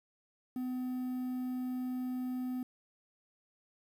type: tone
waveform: triangle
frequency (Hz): 252.9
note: B3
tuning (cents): +41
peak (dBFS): -32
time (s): 0.56-2.63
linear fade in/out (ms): 2
effects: 10-bit